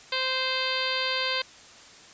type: harmonic tone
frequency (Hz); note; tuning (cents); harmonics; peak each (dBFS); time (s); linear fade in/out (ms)
520; C5; -11; 1 / 2 / 3 / 4 / 5 / 6 / 7 / 8 / 9; -34 / -34 / -34 / -34 / -34 / -34 / -34 / -34 / -34; 0.12-1.42; 5
effects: white hiss -49 dBFS RMS until 2.13 s + resampled to 16000 Hz